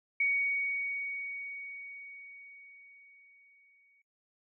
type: tone with exponential decay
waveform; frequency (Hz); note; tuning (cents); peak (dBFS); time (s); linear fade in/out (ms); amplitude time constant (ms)
sine; 2241; C#7; +18; -25; 0.2-4.02; 5; 830
effects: noise-tail reverb RT60 0.1 s tail -19 dB re dry